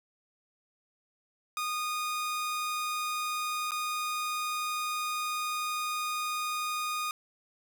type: tone with dropouts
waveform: sawtooth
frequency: 1231 Hz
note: D#6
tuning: 19 cents flat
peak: -27 dBFS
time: 1.57-7.11 s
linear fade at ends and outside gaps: 1 ms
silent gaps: 3.709-3.718 s
effects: none